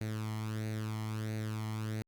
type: tone with flanger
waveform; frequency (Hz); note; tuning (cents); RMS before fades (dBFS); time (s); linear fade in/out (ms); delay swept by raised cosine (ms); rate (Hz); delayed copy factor
sawtooth; 108.8; A2; -19; -37; 0.01-2.02; 0; 0.47 to 0.97; 1.5; +0.65
effects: Opus 48 kbps